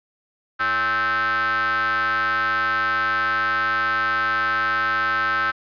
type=ring-modulated tone; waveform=square; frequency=123.47 Hz; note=B2; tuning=in tune; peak=-17 dBFS; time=0.59-5.52 s; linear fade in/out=20 ms; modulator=1430 Hz; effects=resampled to 11025 Hz